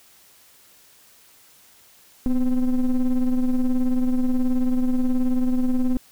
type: ring-modulated tone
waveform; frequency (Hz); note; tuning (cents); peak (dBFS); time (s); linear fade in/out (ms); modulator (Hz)
triangle; 130.3; C3; -7; -12; 2.26-5.97; 2; 121
effects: white hiss -53 dBFS RMS until 6.11 s